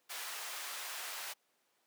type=high-pass noise; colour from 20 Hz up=pink; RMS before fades=-43 dBFS; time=0.09-1.34 s; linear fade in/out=20 ms; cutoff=970 Hz; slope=12 dB/octave; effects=pink hiss -75 dBFS RMS until 1.86 s + high-pass 400 Hz 12 dB/octave